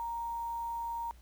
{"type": "tone with quantisation", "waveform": "sine", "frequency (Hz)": 931, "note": "A#5", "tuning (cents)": -2, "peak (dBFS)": -34, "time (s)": [0, 1.11], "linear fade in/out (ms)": 0, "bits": 9, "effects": ["added 60 Hz sine -53 dBFS peak until 1.21 s", "pink hiss -65 dBFS RMS until 1.21 s"]}